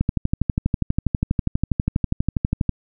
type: click train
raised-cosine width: 5 ms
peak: -6 dBFS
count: 34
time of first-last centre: 0.01-2.693 s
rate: 12.3 Hz
effects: none